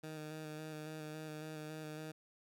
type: tone with vibrato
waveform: 15% pulse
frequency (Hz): 154.8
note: D#3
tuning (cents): -9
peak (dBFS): -38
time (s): 0.03-2.12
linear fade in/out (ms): 10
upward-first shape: square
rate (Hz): 3.6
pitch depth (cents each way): 17
effects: none